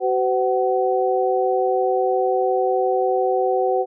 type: tone cluster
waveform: sine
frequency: 377.6 / 509 / 752 Hz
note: F#4 / C5 / F#5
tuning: +35 / -48 / +28 cents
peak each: -21 dBFS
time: 0-3.86 s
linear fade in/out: 50 ms
effects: none